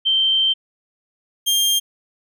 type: tone pair in turn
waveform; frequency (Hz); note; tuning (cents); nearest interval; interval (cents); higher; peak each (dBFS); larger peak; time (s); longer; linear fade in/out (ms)
sine / sawtooth; 3127 / 3200; G7 / G7; -5 / +35; unison; 40; second; -14 / -12; second; 0.05-0.54 / 1.46-1.8; first; 20
effects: none